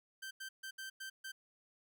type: tone bursts at uneven times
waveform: sawtooth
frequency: 1558 Hz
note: G6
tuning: 11 cents flat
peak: -40 dBFS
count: 6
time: 0.22-0.31 / 0.4-0.49 / 0.63-0.71 / 0.78-0.9 / 1-1.1 / 1.24-1.32 s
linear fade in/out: 10 ms
effects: none